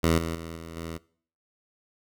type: tone with level steps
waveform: 10% pulse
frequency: 82.41 Hz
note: E2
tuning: in tune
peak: -12 / -21 / -28 / -31 / -26 dBFS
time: 0.03-0.98 s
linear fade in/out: 10 ms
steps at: 0.18 / 0.35 / 0.56 / 0.76 s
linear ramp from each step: 5 ms
effects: noise-tail reverb RT60 0.5 s tail -21 dB re dry